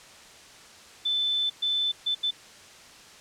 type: tone bursts at uneven times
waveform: sine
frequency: 3520 Hz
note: A7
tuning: in tune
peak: -23 dBFS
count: 4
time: 1.05-1.5 / 1.62-1.92 / 2.06-2.15 / 2.23-2.31 s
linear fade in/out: 10 ms
effects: white hiss -49 dBFS RMS until 3.2 s + low-pass 7000 Hz 12 dB/octave